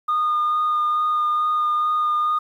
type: tone with vibrato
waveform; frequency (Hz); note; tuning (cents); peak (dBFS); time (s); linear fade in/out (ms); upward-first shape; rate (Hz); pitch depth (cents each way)
sine; 1222; D#6; -32; -16; 0.08-2.39; 10; sine; 2.3; 11
effects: tanh soft clip ceiling -15 dBFS + 9-bit